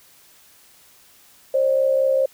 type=tone pair together; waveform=sine; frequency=534 / 598.7 Hz; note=C5 / D5; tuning=+35 / +33 cents; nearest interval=major second; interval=198 cents; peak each=-16 / -23 dBFS; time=1.54-2.26 s; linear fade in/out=5 ms; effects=white hiss -52 dBFS RMS until 2.33 s